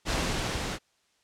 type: noise with level ramp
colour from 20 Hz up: pink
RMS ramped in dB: -27 to -33 dBFS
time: 0.05-0.79 s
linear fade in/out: 50 ms
effects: white hiss -69 dBFS RMS until 1.23 s + low-pass 7000 Hz 12 dB/octave